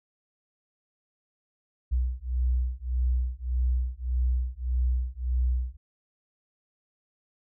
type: beating tone pair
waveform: sine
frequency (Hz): 61.4 / 63.1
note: B1 / B1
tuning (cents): -9 / +38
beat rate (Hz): 1.7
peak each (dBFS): -27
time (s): 1.91-5.77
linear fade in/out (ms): 20
effects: none